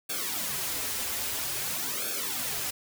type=noise with flanger; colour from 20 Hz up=white; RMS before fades=-32 dBFS; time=0.09-2.71 s; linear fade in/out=10 ms; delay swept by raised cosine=1 to 6.5 ms; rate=0.5 Hz; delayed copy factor=-1; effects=none